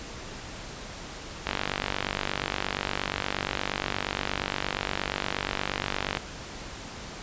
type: click train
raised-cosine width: 0.3 ms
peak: -10 dBFS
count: 229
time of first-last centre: 1.47-6.171 s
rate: 48.5 Hz
effects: pink hiss -40 dBFS RMS until 7.22 s + resampled to 16000 Hz